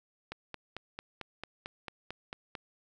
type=click train; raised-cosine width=0.3 ms; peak=-23 dBFS; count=11; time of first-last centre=0.32-2.552 s; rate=4.48 Hz; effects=none